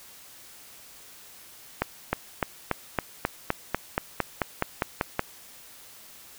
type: accelerating click train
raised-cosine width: 0.5 ms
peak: -8 dBFS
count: 15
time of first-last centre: 1.82-5.194 s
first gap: 310 ms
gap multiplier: 0.96
effects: white hiss -49 dBFS RMS until 6.38 s